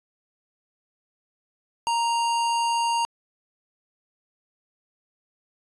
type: tone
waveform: square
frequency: 932.3 Hz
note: A#5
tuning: in tune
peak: -22 dBFS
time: 1.87-3.05 s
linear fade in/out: 0 ms
effects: resampled to 24000 Hz